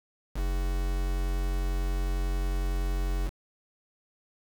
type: tone with quantisation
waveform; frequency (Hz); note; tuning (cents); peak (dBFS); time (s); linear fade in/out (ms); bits
triangle; 45.51; F#1; -28; -24; 0.34-3.31; 50; 6
effects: none